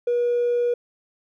sine tone with hard clipping, 481.8 Hz, B4, 43 cents flat, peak -19 dBFS, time 0.07-0.74 s, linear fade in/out 5 ms, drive 1 dB, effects none

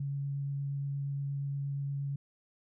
sine tone with vibrato, 140 Hz, C#3, 18 cents sharp, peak -32 dBFS, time 0-2.16 s, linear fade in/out 5 ms, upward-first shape triangle, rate 8.5 Hz, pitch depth 9 cents each way, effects none

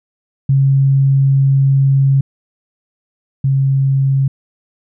sine tone pair in turn, 136.5 / 135.83 Hz, C#3 / C#3, -26 / -35 cents, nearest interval unison, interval 9 cents, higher first, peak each -8 / -10 dBFS, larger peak first, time 0.49-2.21 / 3.44-4.28 s, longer first, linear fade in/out 5 ms, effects none

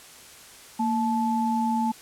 sine tone pair together, 230.3 / 870 Hz, A#3 / A5, -21 / -20 cents, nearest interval octave + major seventh, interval 2301 cents, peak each -24 / -25 dBFS, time 0.79-1.92 s, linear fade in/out 10 ms, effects white hiss -47 dBFS RMS until 2.01 s + low-pass 11000 Hz 12 dB/octave

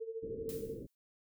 sine tone with tremolo, 450.1 Hz, A4, 39 cents sharp, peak -36 dBFS, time 0-0.79 s, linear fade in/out 20 ms, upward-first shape sine, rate 13 Hz, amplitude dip 75%
white low-pass noise, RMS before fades -46 dBFS, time 0.22-0.87 s, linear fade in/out 20 ms, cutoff 510 Hz, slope 96 dB/octave
blue noise with exponential decay, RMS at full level -46 dBFS, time 0.49-0.95 s, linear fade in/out 1 ms, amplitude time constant 100 ms
effects none

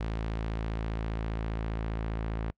sawtooth tone with low-pass filter sweep, 55 Hz, A1, in tune, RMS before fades -33 dBFS, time 0-2.51 s, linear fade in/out 10 ms, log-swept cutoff 3800 to 2300 Hz, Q 0.75, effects noise-tail reverb RT60 0.1 s tail -26 dB re dry

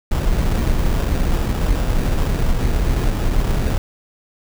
brown noise with sample-and-hold, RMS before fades -17 dBFS, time 0.11-3.78 s, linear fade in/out 5 ms, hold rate 2100 Hz, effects none

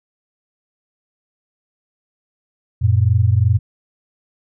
sine tone pair together, 92.5 / 115.3 Hz, F#2 / A#2, 0 / -19 cents, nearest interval major third, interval 381 cents, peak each -14 dBFS, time 2.81-3.59 s, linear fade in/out 20 ms, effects none

